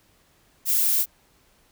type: noise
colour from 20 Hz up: violet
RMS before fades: -21 dBFS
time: 0.65-1.06 s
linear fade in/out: 50 ms
effects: pink hiss -61 dBFS RMS until 1.71 s